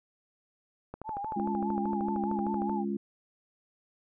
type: click train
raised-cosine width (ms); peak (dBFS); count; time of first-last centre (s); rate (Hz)
1; -25; 24; 0.94-2.696; 13.1
type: tone with vibrato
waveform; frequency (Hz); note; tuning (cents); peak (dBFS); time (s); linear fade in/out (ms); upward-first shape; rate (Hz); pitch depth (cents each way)
sine; 840; G#5; +19; -33; 1.04-2.85; 50; sine; 4.9; 94
type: harmonic tone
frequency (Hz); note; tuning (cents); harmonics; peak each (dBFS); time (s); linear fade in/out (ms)
69.3; C#2; 0; 3 / 4 / 5; -31 / -38 / -35; 1.36-2.97; 5
effects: none